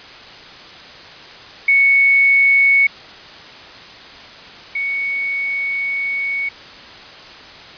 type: tone pair in turn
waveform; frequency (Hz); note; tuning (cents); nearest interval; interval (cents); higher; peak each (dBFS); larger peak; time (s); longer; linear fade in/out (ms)
sine; 2217 / 2226; C#7 / C#7; 0 / +7; unison; 7; second; -9 / -18; first; 1.68-2.87 / 4.75-6.49; second; 5
effects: white hiss -37 dBFS RMS until 7.77 s + resampled to 11025 Hz